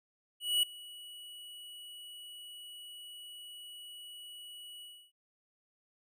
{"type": "tone with ADSR envelope", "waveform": "square", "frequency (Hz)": 2933, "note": "F#7", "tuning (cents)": -16, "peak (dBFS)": -25, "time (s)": [0.4, 5.12], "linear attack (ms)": 230, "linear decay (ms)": 4, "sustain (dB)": -22, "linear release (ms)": 300, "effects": []}